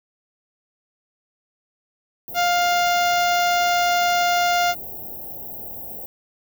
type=band-stop noise; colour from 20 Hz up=white; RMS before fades=-34 dBFS; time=2.28-6.06 s; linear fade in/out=0 ms; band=850 to 13000 Hz; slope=96 dB/octave
type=harmonic tone; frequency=703 Hz; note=F5; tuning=11 cents sharp; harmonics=1 / 2 / 3 / 4 / 5 / 6 / 7 / 8 / 9 / 10; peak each=-18 / -24 / -28 / -30 / -32 / -34 / -35 / -36 / -37 / -38 dBFS; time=2.34-4.75 s; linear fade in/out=50 ms
effects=none